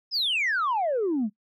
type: exponential sweep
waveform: sine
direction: down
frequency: 5280 to 197.3 Hz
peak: -21 dBFS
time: 0.11-1.3 s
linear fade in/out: 50 ms
effects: noise-tail reverb RT60 0.1 s tail -23 dB re dry + tanh soft clip ceiling -20 dBFS